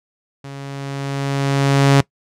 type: tone with level ramp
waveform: sawtooth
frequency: 138.59 Hz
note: C#3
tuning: in tune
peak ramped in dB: -27 to -4 dBFS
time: 0.44-2.01 s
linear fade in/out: 5 ms
effects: noise-tail reverb RT60 0.1 s tail -21 dB re dry + low-pass 8000 Hz 12 dB/octave